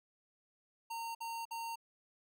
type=tone bursts; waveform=square; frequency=919 Hz; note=A#5; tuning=25 cents flat; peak=-40 dBFS; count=3; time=0.9-1.758 s; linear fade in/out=10 ms; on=250 ms; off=54 ms; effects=none